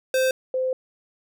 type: tone pair in turn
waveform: square / sine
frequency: 520 / 516.4 Hz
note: C5 / C5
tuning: -11 / -23 cents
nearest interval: unison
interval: 12 cents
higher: first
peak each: -19 / -21 dBFS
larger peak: first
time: 0.14-0.31 / 0.54-0.73 s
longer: second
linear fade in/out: 2 ms
effects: none